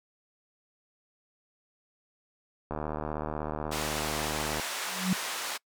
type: click train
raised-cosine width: 1 ms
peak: -19 dBFS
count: 145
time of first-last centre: 2.71-4.597 s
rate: 76.3 Hz
type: band-pass noise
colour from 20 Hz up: pink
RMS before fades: -35 dBFS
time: 3.71-5.58 s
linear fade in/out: 20 ms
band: 810 to 11000 Hz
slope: 12 dB/octave
type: tone with exponential growth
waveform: sine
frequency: 185.6 Hz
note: F#3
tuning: 6 cents sharp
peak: -20 dBFS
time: 4.85-5.13 s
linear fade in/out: 2 ms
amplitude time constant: 60 ms
effects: noise-tail reverb RT60 0.1 s tail -25 dB re dry